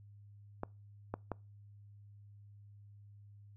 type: clicks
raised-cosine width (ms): 1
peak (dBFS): -23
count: 3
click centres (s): 0.634 / 1.14 / 1.317
effects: noise-tail reverb RT60 0.3 s tail -25 dB re dry + added 102 Hz sine -54 dBFS peak until 3.56 s